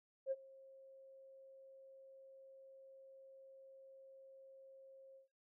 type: tone with ADSR envelope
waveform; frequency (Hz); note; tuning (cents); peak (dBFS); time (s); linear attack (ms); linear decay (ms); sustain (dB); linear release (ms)
sine; 536; C5; +42; -33; 0.26-5.28; 53; 38; -24; 120
effects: noise-tail reverb RT60 0.3 s tail -22 dB re dry + tanh soft clip ceiling -29 dBFS